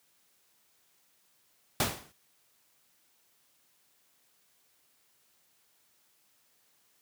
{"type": "noise with exponential decay", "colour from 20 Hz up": "pink", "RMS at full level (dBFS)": -24, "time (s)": [1.8, 2.12], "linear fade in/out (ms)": 2, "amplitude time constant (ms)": 69, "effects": ["white hiss -69 dBFS RMS until 7.01 s", "high-pass 80 Hz 12 dB/octave"]}